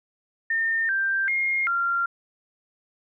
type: tone with pitch steps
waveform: sine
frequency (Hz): 1815 / 1576 / 2136 / 1383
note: A#6 / G6 / C7 / F6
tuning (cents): -47 / +9 / +35 / -17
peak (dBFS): -21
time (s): 0.5-2.06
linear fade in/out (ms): 5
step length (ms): 390
effects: none

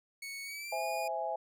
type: tone with pitch glide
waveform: sawtooth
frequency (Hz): 2217 to 2446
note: C#7 to D#7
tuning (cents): 0 to -30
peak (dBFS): -37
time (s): 0.22-1.08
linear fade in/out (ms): 5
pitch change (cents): +170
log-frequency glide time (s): 0.44-0.83
type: chord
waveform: sine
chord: C augmented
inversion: none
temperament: equal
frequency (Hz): 523.3 / 659.3 / 830.6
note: C5 / E5 / G#5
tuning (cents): 0 / 0 / 0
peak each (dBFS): -40 / -36 / -36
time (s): 0.72-1.36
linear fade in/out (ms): 5
effects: none

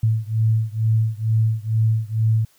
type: beating tone pair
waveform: sine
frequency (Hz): 110 / 112.2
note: A2 / A2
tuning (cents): 0 / +34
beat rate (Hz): 2.2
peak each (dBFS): -19 / -20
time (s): 0.03-2.45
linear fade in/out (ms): 5
effects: white hiss -58 dBFS RMS until 2.58 s

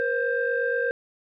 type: tone cluster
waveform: sine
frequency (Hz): 478.6 / 527 / 1584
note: A#4 / C5 / G6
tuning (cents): +46 / +12 / +18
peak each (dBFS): -25 / -28 / -26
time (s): 0-0.91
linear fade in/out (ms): 0
effects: tanh soft clip ceiling -14 dBFS

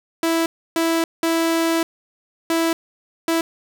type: tone bursts at uneven times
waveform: sawtooth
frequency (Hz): 329.6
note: E4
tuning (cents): 0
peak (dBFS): -13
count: 5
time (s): 0.23-0.46 / 0.76-1.04 / 1.23-1.83 / 2.5-2.73 / 3.28-3.41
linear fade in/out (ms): 2
effects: none

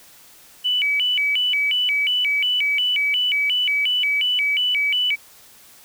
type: tone with vibrato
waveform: sine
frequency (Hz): 2609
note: E7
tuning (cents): -18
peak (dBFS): -17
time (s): 0.64-5.16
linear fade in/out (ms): 20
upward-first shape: square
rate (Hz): 2.8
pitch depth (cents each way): 230
effects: white hiss -48 dBFS RMS until 5.84 s

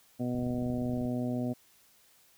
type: harmonic tone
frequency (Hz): 123.47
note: B2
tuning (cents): 0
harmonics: 1 / 2 / 3 / 4 / 5 / 6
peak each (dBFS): -36 / -31 / -43 / -43 / -40 / -47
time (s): 0.19-1.54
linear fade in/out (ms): 20
type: click train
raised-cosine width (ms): 5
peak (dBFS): -31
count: 19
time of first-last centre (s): 0.35-1.053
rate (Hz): 25.6
effects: white hiss -63 dBFS RMS until 2.37 s

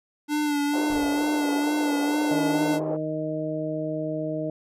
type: tone with vibrato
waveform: square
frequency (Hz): 293.7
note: D4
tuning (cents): 0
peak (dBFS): -23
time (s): 0.28-2.8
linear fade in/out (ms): 50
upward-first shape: sine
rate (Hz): 2.2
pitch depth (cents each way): 36
type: band-pass noise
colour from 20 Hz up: white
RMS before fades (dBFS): -33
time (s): 0.73-2.97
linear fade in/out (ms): 10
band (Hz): 360 to 700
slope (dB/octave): 24
type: noise with exponential decay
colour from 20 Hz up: brown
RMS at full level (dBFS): -36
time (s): 0.9-1.64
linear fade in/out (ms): 2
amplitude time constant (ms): 160
type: harmonic tone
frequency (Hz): 155.56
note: D#3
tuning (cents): 0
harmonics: 1 / 2 / 3 / 4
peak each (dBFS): -33 / -30 / -35 / -30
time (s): 2.31-4.5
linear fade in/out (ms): 2
effects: resampled to 32000 Hz

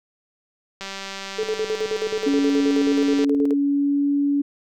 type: click train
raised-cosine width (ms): 0.2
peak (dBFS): -15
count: 476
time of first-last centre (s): 0.81-3.246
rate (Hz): 195
type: tone with tremolo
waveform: sine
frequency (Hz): 434.4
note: A4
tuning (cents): -22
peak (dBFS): -20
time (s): 1.38-3.54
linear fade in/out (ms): 10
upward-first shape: square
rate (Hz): 9.4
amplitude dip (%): 75
type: tone with pitch glide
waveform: sine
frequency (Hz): 280.2 to 284.4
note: C#4 to C#4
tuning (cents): +19 to +45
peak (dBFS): -17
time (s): 2.26-4.42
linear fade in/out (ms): 10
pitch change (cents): +26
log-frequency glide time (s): 2.89-4.09
effects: none

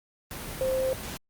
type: tone in noise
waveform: sine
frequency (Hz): 523.3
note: C5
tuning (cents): 0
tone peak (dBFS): -24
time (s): 0.61-0.93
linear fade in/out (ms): 0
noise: pink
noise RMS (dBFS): -37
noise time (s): 0.31-1.17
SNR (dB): +10
effects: Opus 32 kbps

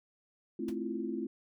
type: chord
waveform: sine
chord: F major seventh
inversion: first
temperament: just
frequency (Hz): 218.3 / 261.9 / 327.4 / 349.2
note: A3 / C4 / E4 / F4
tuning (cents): -13 / +2 / -12 / 0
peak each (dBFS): -39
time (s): 0.59-1.27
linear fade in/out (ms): 5
type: noise with exponential decay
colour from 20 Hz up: pink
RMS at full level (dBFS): -43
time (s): 0.68-0.76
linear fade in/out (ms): 5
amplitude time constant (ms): 17
effects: none

